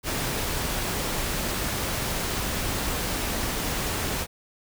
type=noise; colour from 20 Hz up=pink; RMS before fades=-28 dBFS; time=0.03-4.27 s; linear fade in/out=50 ms; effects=none